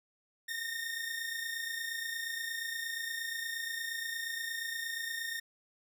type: tone pair together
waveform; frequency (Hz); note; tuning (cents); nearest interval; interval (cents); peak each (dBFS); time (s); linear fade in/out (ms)
sawtooth; 1813.5 / 1842; A#6 / A#6; -48 / -21; unison; 27; -37 / -34; 0.48-5.4; 10
effects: none